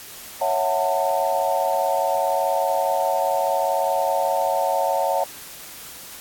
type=chord; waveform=sine; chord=F# minor seventh; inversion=second; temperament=equal with one note detuned; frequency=554.4 / 659.3 / 740 / 895.4 Hz; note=C#5 / E5 / F#5 / A5; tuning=0 / 0 / 0 / +30 cents; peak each=-24 dBFS; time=0.41-5.24 s; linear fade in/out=5 ms; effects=white hiss -39 dBFS RMS until 6.2 s + AAC 64 kbps